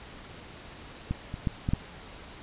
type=clicks; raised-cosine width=5 ms; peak=-16 / -23 / -14 / -15 / -12 dBFS; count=5; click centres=1.11 / 1.341 / 1.472 / 1.689 / 1.735 s; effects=pink hiss -46 dBFS RMS until 2.42 s + resampled to 8000 Hz